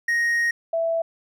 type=tone pair in turn; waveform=triangle / sine; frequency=1871 / 661.5 Hz; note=A#6 / E5; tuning=+6 / +6 cents; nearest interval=octave + tritone; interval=1800 cents; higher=first; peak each=-17 / -20 dBFS; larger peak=first; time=0.08-0.51 / 0.73-1.02 s; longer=first; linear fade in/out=5 ms; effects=none